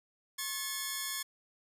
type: tone pair together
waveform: 5% pulse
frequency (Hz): 1086.8 / 1727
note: C#6 / A6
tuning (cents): -35 / -33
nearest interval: minor sixth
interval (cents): 802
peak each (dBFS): -26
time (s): 0.38-1.23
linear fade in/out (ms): 10
effects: resampled to 32000 Hz